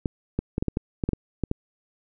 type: clicks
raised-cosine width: 3 ms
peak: -11 dBFS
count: 11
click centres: 0.058 / 0.39 / 0.581 / 0.625 / 0.683 / 0.771 / 1.038 / 1.09 / 1.133 / 1.437 / 1.514 s
effects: none